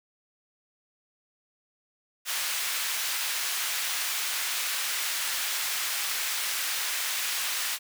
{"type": "high-pass noise", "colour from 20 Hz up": "pink", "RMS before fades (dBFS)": -30, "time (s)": [2.25, 7.79], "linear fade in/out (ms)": 50, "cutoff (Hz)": 1700, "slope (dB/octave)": 12, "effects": []}